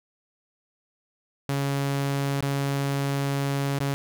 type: tone with dropouts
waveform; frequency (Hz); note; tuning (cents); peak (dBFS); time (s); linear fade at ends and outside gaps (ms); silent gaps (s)
sawtooth; 139.4; C#3; +10; -20; 1.49-3.94; 0; 2.408-2.426 / 3.788-3.804
effects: none